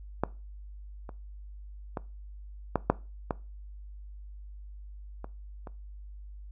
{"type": "clicks", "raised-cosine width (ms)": 1, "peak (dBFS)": [-11, -27, -18, -10, -6, -14, -25, -27], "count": 8, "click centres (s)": [0.236, 1.092, 1.972, 2.757, 2.9, 3.308, 5.244, 5.672], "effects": ["noise-tail reverb RT60 0.3 s tail -20 dB re dry", "added 50 Hz sine -42 dBFS peak until 6.51 s"]}